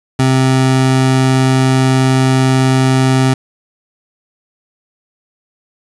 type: tone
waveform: 25% pulse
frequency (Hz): 131.2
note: C3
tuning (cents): +5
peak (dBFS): -5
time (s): 0.19-3.34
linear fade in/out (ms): 5
effects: resampled to 24000 Hz + 7-bit